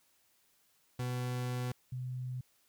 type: tone pair in turn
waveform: 40% pulse / sine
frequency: 124.6 / 126.63 Hz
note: B2 / B2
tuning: +16 / +44 cents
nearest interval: unison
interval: 28 cents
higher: second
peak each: -33 / -36 dBFS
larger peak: first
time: 0.99-1.72 / 1.92-2.41 s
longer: first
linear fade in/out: 5 ms
effects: white hiss -71 dBFS RMS until 2.68 s